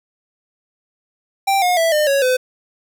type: tone with pitch steps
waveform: square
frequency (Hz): 784 / 718.9 / 659.3 / 604.5 / 554.4 / 508.4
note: G5 / F5 / E5 / D5 / C#5 / C5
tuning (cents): 0 / +50 / 0 / +50 / 0 / -50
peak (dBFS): -14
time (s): 1.47-2.37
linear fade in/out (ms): 10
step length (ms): 150
effects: none